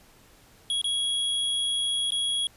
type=tone with dropouts; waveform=square; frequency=3322 Hz; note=G#7; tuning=in tune; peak=-25 dBFS; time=0.7-2.47 s; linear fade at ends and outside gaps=1 ms; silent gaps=0.815-0.843 / 2.106-2.12 s; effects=pink hiss -56 dBFS RMS until 2.56 s + resampled to 32000 Hz